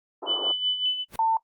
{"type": "band-pass noise", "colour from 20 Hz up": "pink", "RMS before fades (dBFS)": -35, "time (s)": [0.22, 0.52], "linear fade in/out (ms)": 10, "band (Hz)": [310, 1200], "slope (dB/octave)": 48}
{"type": "tone with tremolo", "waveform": "sine", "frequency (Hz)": 3000, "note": "F#7", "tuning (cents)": 23, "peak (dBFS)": -20, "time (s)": [0.26, 1.05], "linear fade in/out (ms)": 50, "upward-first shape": "sine", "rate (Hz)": 5.3, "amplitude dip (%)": 65}
{"type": "noise with exponential growth", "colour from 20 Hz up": "pink", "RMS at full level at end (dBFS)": -32, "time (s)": [1.08, 1.16], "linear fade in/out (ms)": 5, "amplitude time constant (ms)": 16}
{"type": "tone", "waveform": "sine", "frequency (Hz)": 896, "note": "A5", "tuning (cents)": 31, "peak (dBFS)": -19, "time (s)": [1.19, 1.37], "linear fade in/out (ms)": 2}
{"effects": ["noise-tail reverb RT60 0.1 s tail -19 dB re dry", "Opus 48 kbps"]}